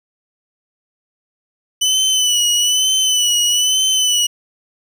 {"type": "tone with vibrato", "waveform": "25% pulse", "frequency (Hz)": 2987, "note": "F#7", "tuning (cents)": 16, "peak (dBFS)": -9, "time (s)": [1.81, 4.27], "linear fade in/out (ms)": 10, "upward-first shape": "sine", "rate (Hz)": 1.1, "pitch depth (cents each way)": 49, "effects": []}